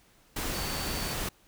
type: tone in noise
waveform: sine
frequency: 4526 Hz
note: C#8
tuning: 35 cents sharp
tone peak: -40 dBFS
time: 0.54-1.14 s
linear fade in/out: 5 ms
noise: pink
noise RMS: -33 dBFS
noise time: 0.36-1.29 s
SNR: -10 dB
effects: pink hiss -62 dBFS RMS until 1.47 s